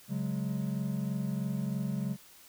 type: chord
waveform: triangle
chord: C# suspended fourth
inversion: none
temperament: just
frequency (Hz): 138.59 / 184.79 / 207.9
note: C#3 / F#3 / G#3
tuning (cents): 0 / -2 / +2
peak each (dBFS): -33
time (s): 0.08-2.17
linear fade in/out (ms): 50
effects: white hiss -56 dBFS RMS until 2.48 s